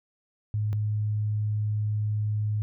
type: tone pair in turn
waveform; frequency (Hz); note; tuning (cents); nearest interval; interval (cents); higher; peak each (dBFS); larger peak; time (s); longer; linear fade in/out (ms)
sine; 105.9 / 105.9; G#2 / G#2; +34 / +34; unison; 0; neither; -24; neither; 0.54-0.73 / 0.73-2.62; second; 0
effects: none